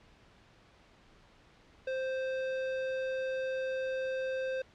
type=tone with tanh clipping; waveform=sine; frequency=523.3 Hz; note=C5; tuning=in tune; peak=-34 dBFS; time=1.87-4.62 s; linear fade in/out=5 ms; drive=17 dB; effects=pink hiss -61 dBFS RMS until 4.74 s + low-pass 4000 Hz 12 dB/octave